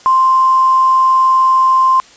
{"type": "tone with quantisation", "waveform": "sine", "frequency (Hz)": 1046.5, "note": "C6", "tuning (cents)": 0, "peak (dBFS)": -7, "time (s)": [0.06, 2], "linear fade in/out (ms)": 0, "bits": 5, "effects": ["white hiss -42 dBFS RMS until 2.16 s", "resampled to 16000 Hz"]}